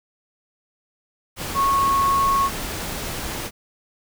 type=tone in noise; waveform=sine; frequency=1100 Hz; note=C#6; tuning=14 cents flat; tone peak=-16 dBFS; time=1.54-2.5 s; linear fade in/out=50 ms; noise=pink; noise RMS=-29 dBFS; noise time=1.36-3.51 s; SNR=+10 dB; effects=none